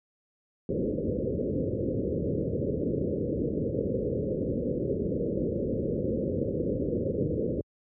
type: low-pass noise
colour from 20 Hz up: white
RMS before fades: -29 dBFS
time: 0.69-7.61 s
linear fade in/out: 2 ms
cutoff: 550 Hz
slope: 96 dB/octave
effects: high-pass 60 Hz 12 dB/octave